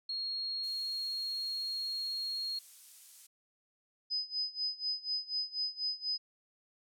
sine tone, 4279 Hz, C8, 38 cents sharp, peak -34 dBFS, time 0.09-2.59 s, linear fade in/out 5 ms
violet noise, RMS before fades -48 dBFS, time 0.63-3.27 s, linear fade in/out 10 ms
sine tone with tremolo, 5020 Hz, D#8, 15 cents sharp, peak -30 dBFS, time 4.1-6.18 s, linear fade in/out 20 ms, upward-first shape sine, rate 4.1 Hz, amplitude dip 90%
effects low-pass 10000 Hz 12 dB/octave

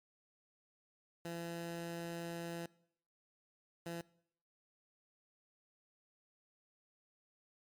15% pulse tone bursts at uneven times, 169.3 Hz, E3, 46 cents sharp, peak -35 dBFS, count 2, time 1.25-2.66 / 3.86-4.01 s, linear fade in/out 2 ms, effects noise-tail reverb RT60 0.7 s tail -22 dB re dry + MP3 96 kbps

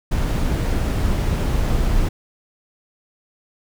brown noise, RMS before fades -19 dBFS, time 0.11-2.09 s, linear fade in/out 10 ms, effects none

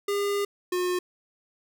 square tone pair in turn, 404.4 / 360.3 Hz, G#4 / F#4, -46 / -46 cents, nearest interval major second, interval 200 cents, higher first, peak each -25 dBFS, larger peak neither, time 0.08-0.45 / 0.72-0.99 s, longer first, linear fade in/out 5 ms, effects none

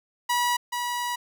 sawtooth tone pair in turn, 970 / 970 Hz, B5 / B5, -31 / -31 cents, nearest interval unison, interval 0 cents, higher neither, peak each -18 / -23 dBFS, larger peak first, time 0.29-0.57 / 0.72-1.16 s, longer second, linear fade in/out 10 ms, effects none

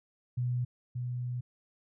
sine tone pair in turn, 123.47 / 123.47 Hz, B2 / B2, 0 / 0 cents, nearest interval unison, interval 0 cents, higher neither, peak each -28 / -32 dBFS, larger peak first, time 0.37-0.65 / 0.95-1.41 s, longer second, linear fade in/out 10 ms, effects none

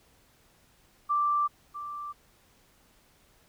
sine tone with echo, 1174.7 Hz, D6, in tune, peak -23 dBFS, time 1.09-1.48 s, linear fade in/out 20 ms, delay 650 ms, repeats 1, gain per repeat -12 dB, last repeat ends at 2.13 s, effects pink hiss -63 dBFS RMS until 3.48 s

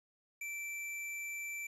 square tone, 2335 Hz, D7, 11 cents flat, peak -40 dBFS, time 0.41-1.67 s, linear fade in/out 5 ms, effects resampled to 32000 Hz + 11-bit

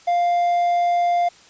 triangle tone, 699 Hz, F5, 1 cent sharp, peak -14 dBFS, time 0.07-1.29 s, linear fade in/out 10 ms, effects white hiss -49 dBFS RMS until 1.49 s + resampled to 16000 Hz

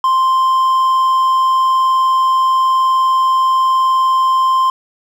triangle tone, 1046.5 Hz, C6, in tune, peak -8 dBFS, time 0.04-4.7 s, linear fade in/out 2 ms, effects none

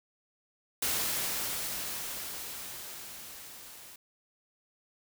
white noise with level ramp, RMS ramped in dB -30 to -50 dBFS, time 0.82-3.96 s, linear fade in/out 5 ms, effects none

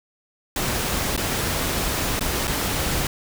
pink noise with dropouts, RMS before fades -24 dBFS, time 0.56-3.07 s, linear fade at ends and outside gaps 2 ms, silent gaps 1.165-1.176 / 2.194-2.208 / 2.472-2.477 s, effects none

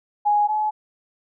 sine tone pair in turn, 830.6 / 853 Hz, G#5 / G#5, 0 / +46 cents, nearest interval unison, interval 46 cents, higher second, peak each -15 / -19 dBFS, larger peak first, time 0.25-0.48 / 0.48-0.71 s, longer neither, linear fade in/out 20 ms, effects none

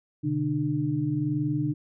sine tone cluster, 125.9 / 147 / 300.1 Hz, B2 / D3 / D4, +34 / +2 / +38 cents, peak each -31 / -28 / -27 dBFS, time 0.23-1.74 s, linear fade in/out 20 ms, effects none

